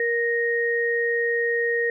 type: tone pair together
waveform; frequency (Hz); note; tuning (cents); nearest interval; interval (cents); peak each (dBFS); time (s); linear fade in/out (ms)
sine; 469.8 / 1864.7; A#4 / A#6; +13 / 0; 2 octaves; 2387; -23; 0-1.9; 2
effects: none